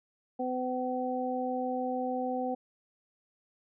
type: harmonic tone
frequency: 253.4 Hz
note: B3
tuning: 45 cents sharp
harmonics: 1 / 2 / 3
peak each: -34 / -34 / -34 dBFS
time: 0.39-2.55 s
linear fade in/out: 10 ms
effects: none